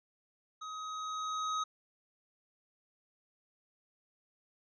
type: tone with level ramp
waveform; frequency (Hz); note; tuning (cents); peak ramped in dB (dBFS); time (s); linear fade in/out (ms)
square; 1264; D#6; +27; -42 to -32; 0.61-1.64; 10
effects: resampled to 16000 Hz